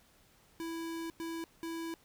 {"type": "tone bursts at uneven times", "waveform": "square", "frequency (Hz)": 330, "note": "E4", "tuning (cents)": 2, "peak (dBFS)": -38, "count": 3, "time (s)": [[0.6, 1.1], [1.2, 1.44], [1.63, 1.94]], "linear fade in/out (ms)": 0, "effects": ["pink hiss -65 dBFS RMS until 2.04 s"]}